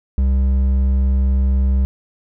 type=tone with hard clipping; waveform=triangle; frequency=66 Hz; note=C2; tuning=16 cents sharp; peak=-14 dBFS; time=0.18-1.85 s; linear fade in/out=0 ms; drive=9 dB; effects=none